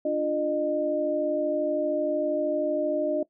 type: tone cluster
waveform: sine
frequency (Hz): 293.9 / 346.8 / 611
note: D4 / F4 / D#5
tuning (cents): +1 / -12 / -32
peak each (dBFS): -29 / -31 / -25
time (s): 0.05-3.23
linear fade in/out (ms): 5
effects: noise-tail reverb RT60 0.1 s tail -19 dB re dry